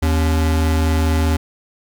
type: tone pair together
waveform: square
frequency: 79.5 / 283.3 Hz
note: D#2 / C#4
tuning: +38 / +38 cents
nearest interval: octave + minor seventh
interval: 2200 cents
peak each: -15 / -25 dBFS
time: 0.02-1.37 s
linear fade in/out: 10 ms
effects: none